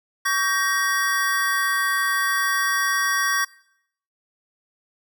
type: chord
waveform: square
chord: G diminished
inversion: second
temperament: just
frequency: 1128.9 / 1568 / 1881.6 Hz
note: Db6 / G6 / Bb6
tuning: +31 / 0 / +16 cents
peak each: -25 dBFS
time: 0.25-3.45 s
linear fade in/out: 10 ms
effects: noise-tail reverb RT60 0.7 s tail -21 dB re dry